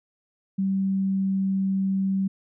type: tone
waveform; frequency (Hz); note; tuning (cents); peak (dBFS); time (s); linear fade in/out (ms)
sine; 192.9; G3; -28; -21; 0.58-2.28; 10
effects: none